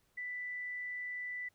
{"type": "tone", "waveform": "sine", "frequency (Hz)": 1982, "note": "B6", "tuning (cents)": 6, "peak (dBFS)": -38, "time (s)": [0.17, 1.49], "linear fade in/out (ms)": 10, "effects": ["pink hiss -74 dBFS RMS until 1.54 s"]}